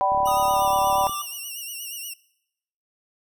sine chord, G major, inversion second, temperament equal with one note detuned, 587.3 / 769.6 / 987.8 Hz, D5 / G5 / B5, 0 / -32 / 0 cents, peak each -26 / -21 / -22 dBFS, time 0.01-1.07 s, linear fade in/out 0 ms
click train, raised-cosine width 3 ms, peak -26 dBFS, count 36, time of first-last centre 0.12-1.095 s, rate 35.9 Hz
5% pulse tone with vibrato, 2824 Hz, F7, 19 cents sharp, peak -24 dBFS, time 0.25-2.14 s, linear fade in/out 10 ms, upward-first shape sine, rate 8.4 Hz, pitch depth 72 cents each way
square tone with pitch glide, 1239 to 1178.3 Hz, D#6 to D6, -8 to +5 cents, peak -29 dBFS, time 0.27-1.22 s, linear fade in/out 5 ms, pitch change -87 cents, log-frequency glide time 0.49-0.71 s
effects noise-tail reverb RT60 0.8 s tail -21 dB re dry

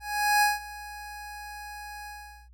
25% pulse tone with ADSR envelope, 830.6 Hz, G#5, in tune, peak -15 dBFS, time 0-2.49 s, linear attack 420 ms, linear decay 170 ms, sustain -20 dB, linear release 420 ms, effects added 60 Hz sine -50 dBFS peak until 2.53 s

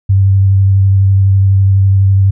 sine tone with vibrato, 97.2 Hz, G2, 14 cents flat, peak -5 dBFS, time 0.09-2.31 s, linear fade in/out 10 ms, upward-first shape triangle, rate 12 Hz, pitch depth 21 cents each way, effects none

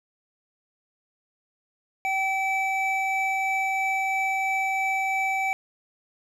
triangle tone pair together, 770 / 2307 Hz, G5 / D7, -31 / -31 cents, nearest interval octave + perfect fifth, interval 1900 cents, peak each -24 dBFS, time 2.05-5.53 s, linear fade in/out 0 ms, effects none

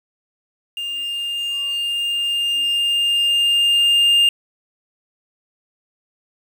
triangle tone with level ramp, 2809 Hz, F7, 9 cents sharp, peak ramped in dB -22 to -9 dBFS, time 0.77-4.29 s, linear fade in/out 2 ms, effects 7-bit

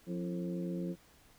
harmonic tone with a mistuned harmonic, 88.7 Hz, F2, 27 cents sharp, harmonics 2 / 3 / 4 / 5 / 6, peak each -36 / -45 / -41 / -48 / -47 dBFS, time 0.06-0.96 s, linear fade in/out 50 ms, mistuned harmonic 4, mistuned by -80 cents, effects pink hiss -63 dBFS RMS until 1.38 s

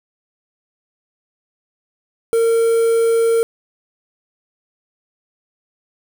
triangle tone with quantisation, 458.3 Hz, A#4, 29 cents flat, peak -10 dBFS, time 2.33-3.43 s, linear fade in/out 0 ms, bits 5, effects none

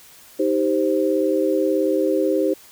sine chord, C minor, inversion first, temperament just, 314 / 392.4 / 523.3 Hz, Eb4 / G4 / C5, +16 / +2 / 0 cents, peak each -21 dBFS, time 0.39-2.54 s, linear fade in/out 10 ms, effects white hiss -47 dBFS RMS until 2.71 s

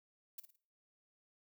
violet noise with echo, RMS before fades -45 dBFS, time 0.38-0.4 s, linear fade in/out 5 ms, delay 54 ms, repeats 3, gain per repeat -9 dB, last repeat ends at 0.562 s, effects noise-tail reverb RT60 0.4 s tail -17 dB re dry

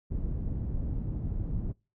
pink low-pass noise, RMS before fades -32 dBFS, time 0.1-1.73 s, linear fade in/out 20 ms, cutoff 180 Hz, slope 12 dB/octave, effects noise-tail reverb RT60 0.3 s tail -26 dB re dry

